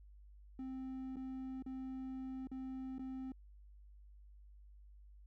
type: tone with dropouts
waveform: triangle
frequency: 261.6 Hz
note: C4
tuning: in tune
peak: -40 dBFS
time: 0.59-3.32 s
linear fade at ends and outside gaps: 2 ms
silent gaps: 1.159-1.167 / 1.624-1.662 / 2.472-2.515 / 2.983-2.993 s
effects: added 50 Hz sine -56 dBFS peak until 5.26 s